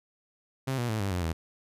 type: tone with pitch steps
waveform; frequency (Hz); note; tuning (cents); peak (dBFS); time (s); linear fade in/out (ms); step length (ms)
sawtooth; 133 / 120.56 / 109.28 / 99.06 / 89.8 / 81.4; C3 / B2 / A2 / G2 / F2 / E2; +29 / -41 / -11 / +19 / +49 / -21; -24; 0.67-1.33; 10; 110
effects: resampled to 32000 Hz